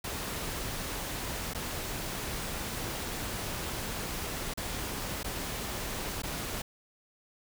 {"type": "noise with dropouts", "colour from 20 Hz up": "pink", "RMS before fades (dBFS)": -36, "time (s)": [0.04, 6.62], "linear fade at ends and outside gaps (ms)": 5, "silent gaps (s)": [[1.536, 1.547], [4.538, 4.574], [5.232, 5.243], [6.221, 6.233]], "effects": []}